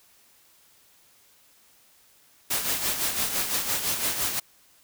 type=noise with tremolo; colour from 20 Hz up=white; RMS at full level=-25 dBFS; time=2.5-4.4 s; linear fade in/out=10 ms; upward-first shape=sine; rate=5.9 Hz; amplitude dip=55%; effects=white hiss -59 dBFS RMS until 4.83 s